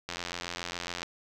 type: click train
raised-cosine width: 0.2 ms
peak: -17 dBFS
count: 83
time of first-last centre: 0.09-1.03 s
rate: 87.2 Hz
effects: none